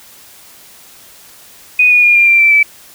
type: tone with pitch steps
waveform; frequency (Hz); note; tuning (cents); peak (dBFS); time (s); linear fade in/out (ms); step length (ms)
sine; 2483 / 2453 / 2423 / 2394 / 2365 / 2337 / 2309; D#7 / D#7 / D#7 / D7 / D7 / D7 / D7; -4 / -25 / -47 / +33 / +12 / -9 / -30; -5; 1.79-2.63; 5; 120
effects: white hiss -40 dBFS RMS until 2.94 s